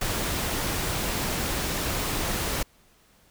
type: noise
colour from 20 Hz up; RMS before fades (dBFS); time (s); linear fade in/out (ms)
pink; -28; 0.01-2.63; 5
effects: pink hiss -60 dBFS RMS until 3.3 s